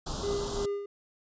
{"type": "band-stop noise", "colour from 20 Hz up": "pink", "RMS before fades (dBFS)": -35, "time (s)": [0.06, 0.66], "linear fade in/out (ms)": 10, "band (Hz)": [1400, 3200], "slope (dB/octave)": 48}
{"type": "tone with tremolo", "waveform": "triangle", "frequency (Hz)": 404.3, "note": "G#4", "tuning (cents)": -46, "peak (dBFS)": -26, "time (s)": [0.23, 0.86], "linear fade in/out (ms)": 5, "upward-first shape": "sine", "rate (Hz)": 2.8, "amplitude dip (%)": 65}
{"effects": ["resampled to 16000 Hz"]}